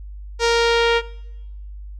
sawtooth tone with low-pass filter sweep, 466.2 Hz, A#4, in tune, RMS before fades -17 dBFS, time 0.39-1.02 s, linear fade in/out 50 ms, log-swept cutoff 5700 to 3000 Hz, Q 1.7, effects noise-tail reverb RT60 0.9 s tail -20 dB re dry + added 50 Hz sine -32 dBFS peak until 1.99 s

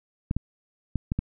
clicks, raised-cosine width 5 ms, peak -13 dBFS, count 5, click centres 0.311 / 0.366 / 0.957 / 1.119 / 1.19 s, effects none

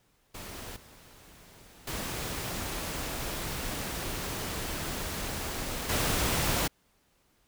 pink noise with level steps, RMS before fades -42 / -54 / -35 / -28 dBFS, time 0.34-6.68 s, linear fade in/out 10 ms, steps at 0.76 / 1.87 / 5.89 s, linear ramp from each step 5 ms, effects pink hiss -69 dBFS RMS until 7.47 s

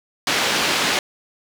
white band-pass noise, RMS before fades -20 dBFS, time 0.27-0.99 s, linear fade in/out 2 ms, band 160 to 3900 Hz, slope 12 dB/octave, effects none

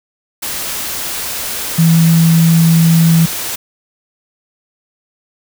sine tone in noise, 164.81 Hz, E3, in tune, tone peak -6 dBFS, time 1.78-3.26 s, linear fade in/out 10 ms, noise white, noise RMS -21 dBFS, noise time 0.42-3.56 s, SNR +12 dB, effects none

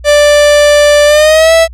45% pulse tone with pitch glide, 588 to 656.2 Hz, D5 to E5, +2 to -8 cents, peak -3 dBFS, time 0.04-1.68 s, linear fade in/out 50 ms, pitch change +190 cents, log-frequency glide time 1.06-1.53 s, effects added 60 Hz sine -26 dBFS peak until 1.73 s + low-pass 10000 Hz 12 dB/octave

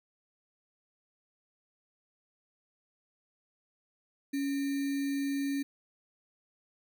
sine tone with sample-and-hold, 278.4 Hz, C#4, 8 cents sharp, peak -29 dBFS, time 4.33-5.63 s, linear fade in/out 10 ms, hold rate 2100 Hz, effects none

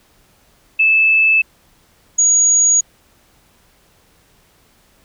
sine tone pair in turn, 2622 / 6730 Hz, E7 / G#8, -10 / +22 cents, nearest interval octave + major third, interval 1632 cents, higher second, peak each -9 dBFS, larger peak neither, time 0.79-1.42 / 2.18-2.81 s, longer neither, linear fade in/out 10 ms, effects pink hiss -54 dBFS RMS until 5.04 s

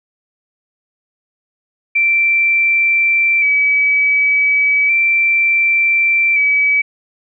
sine tone with vibrato, 2315 Hz, D7, 25 cents flat, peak -10 dBFS, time 1.95-6.82 s, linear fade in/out 10 ms, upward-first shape square, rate 0.34 Hz, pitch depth 23 cents each way, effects none

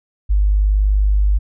sine tone, 50.5 Hz, G#1, 48 cents flat, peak -11 dBFS, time 0.29-1.39 s, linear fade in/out 20 ms, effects none

